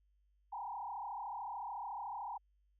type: tone with frequency modulation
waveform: sine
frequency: 881 Hz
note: A5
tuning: 2 cents sharp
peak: -40 dBFS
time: 0.52-2.38 s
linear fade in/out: 10 ms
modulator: 33.7 Hz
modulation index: 3
effects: added 50 Hz sine -70 dBFS peak until 2.79 s